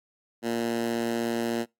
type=tone with high-pass filter; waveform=10% pulse; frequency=116.54 Hz; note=A#2; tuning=in tune; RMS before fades=-28 dBFS; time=0.42-1.66 s; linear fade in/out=50 ms; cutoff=250 Hz; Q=2; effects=noise-tail reverb RT60 0.2 s tail -25 dB re dry + AAC 64 kbps